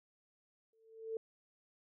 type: tone with exponential growth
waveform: sine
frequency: 446.5 Hz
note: A4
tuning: 25 cents sharp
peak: -34 dBFS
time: 0.73-1.17 s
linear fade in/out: 2 ms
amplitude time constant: 95 ms
effects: none